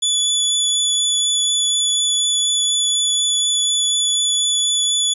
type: tone with vibrato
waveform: 25% pulse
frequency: 3443 Hz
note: A7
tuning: 38 cents flat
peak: -11 dBFS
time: 0.02-5.14 s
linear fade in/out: 10 ms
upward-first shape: triangle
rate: 4.1 Hz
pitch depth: 10 cents each way
effects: resampled to 32000 Hz